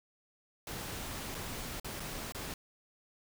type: noise with dropouts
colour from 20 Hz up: pink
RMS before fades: -41 dBFS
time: 0.67-2.54 s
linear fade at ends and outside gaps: 2 ms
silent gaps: 1.346-1.349 / 1.799-1.845 / 1.998-2.002 / 2.322-2.347 s
effects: none